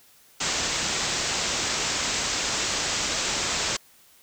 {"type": "low-pass noise", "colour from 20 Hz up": "white", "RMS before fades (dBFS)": -27, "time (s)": [0.4, 3.77], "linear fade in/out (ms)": 10, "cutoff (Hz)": 7800, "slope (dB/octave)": 96, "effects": ["white hiss -56 dBFS RMS until 4.22 s"]}